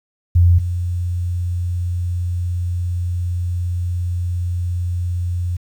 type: tone pair in turn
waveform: sine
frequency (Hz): 87.31 / 88.27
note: F2 / F2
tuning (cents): 0 / +19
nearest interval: unison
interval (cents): 19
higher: second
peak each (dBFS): -8 / -18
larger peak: first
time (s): 0.35-0.59 / 0.59-5.57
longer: second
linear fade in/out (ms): 10
effects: 8-bit